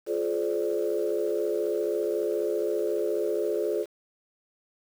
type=chord; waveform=sine; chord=D half-diminished seventh; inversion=first; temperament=equal with one note detuned; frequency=349.2 / 423.8 / 523.3 / 587.3 Hz; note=F4 / Ab4 / C5 / D5; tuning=0 / +35 / 0 / 0 cents; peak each=-30 / -27 / -32 / -32 dBFS; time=0.06-3.86 s; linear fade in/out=50 ms; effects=tanh soft clip ceiling -16 dBFS + 8-bit